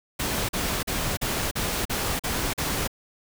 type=noise bursts; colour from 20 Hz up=pink; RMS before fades=-27 dBFS; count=8; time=0.19-2.877 s; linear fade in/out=10 ms; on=300 ms; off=41 ms; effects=none